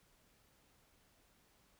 silence, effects pink hiss -71 dBFS RMS until 1.79 s

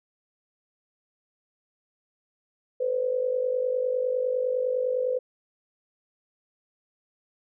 sine tone with amplitude modulation, 506 Hz, B4, 42 cents sharp, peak -20 dBFS, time 2.8-5.19 s, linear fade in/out 10 ms, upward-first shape sine, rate 49.9 Hz, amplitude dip 70%, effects none

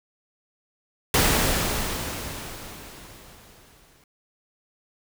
pink noise with exponential decay, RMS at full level -18 dBFS, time 1.14-4.04 s, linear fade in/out 2 ms, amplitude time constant 630 ms, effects none

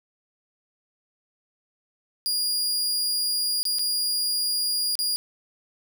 sawtooth tone with dropouts, 4845 Hz, D#8, 47 cents flat, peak -20 dBFS, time 2.26-5.16 s, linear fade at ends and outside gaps 0 ms, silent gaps 3.63-3.653 / 3.786-3.793 / 4.954-4.99 s, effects none

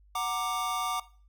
square chord, Gb augmented, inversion none, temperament equal with one note detuned, 740 / 932.3 / 1180.8 Hz, Gb5 / Bb5 / D6, 0 / 0 / +9 cents, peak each -35 / -37 / -32 dBFS, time 0.15-1 s, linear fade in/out 5 ms, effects noise-tail reverb RT60 0.4 s tail -17 dB re dry + added 50 Hz sine -56 dBFS peak until 1.28 s

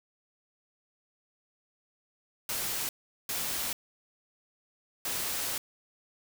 white noise bursts at uneven times, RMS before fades -33 dBFS, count 3, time 2.49-2.89 / 3.29-3.73 / 5.05-5.58 s, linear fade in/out 2 ms, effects none

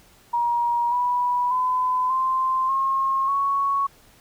sine tone with pitch steps, 950 / 980.1 / 1011.2 / 1043.2 / 1076.2 / 1110.3 Hz, A#5 / B5 / B5 / C6 / C6 / C#6, +33 / -13 / +41 / -5 / +48 / +2 cents, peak -19 dBFS, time 0.33-3.87 s, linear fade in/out 10 ms, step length 590 ms, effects pink hiss -54 dBFS RMS until 4.2 s

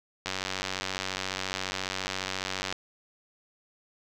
click train, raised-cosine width 0.2 ms, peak -13 dBFS, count 234, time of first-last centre 0.26-2.726 s, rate 94.5 Hz, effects none

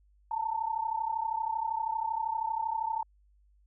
sine tone pair together, 879.3 / 912 Hz, A5 / A#5, -1 / -38 cents, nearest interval minor second, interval 63 cents, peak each -32 / -32 dBFS, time 0.31-3.03 s, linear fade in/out 5 ms, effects added 50 Hz sine -61 dBFS peak until 3.66 s

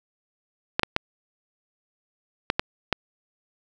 clicks, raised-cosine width 0.3 ms, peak -4 dBFS, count 6, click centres 0.795 / 0.833 / 0.964 / 2.501 / 2.595 / 2.927 s, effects none

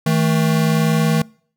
square tone pair together, 159.37 / 220 Hz, D#3 / A3, +42 / 0 cents, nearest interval tritone, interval 558 cents, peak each -16 / -20 dBFS, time 0.06-1.22 s, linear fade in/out 5 ms, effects noise-tail reverb RT60 0.5 s tail -25 dB re dry

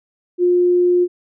sine tone, 355.5 Hz, F4, 31 cents sharp, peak -11 dBFS, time 0.38-1.08 s, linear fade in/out 50 ms, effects none

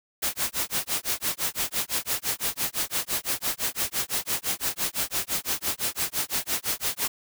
white noise with tremolo, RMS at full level -25 dBFS, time 0.22-7.08 s, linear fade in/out 10 ms, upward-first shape sine, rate 5.9 Hz, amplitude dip 100%, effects none

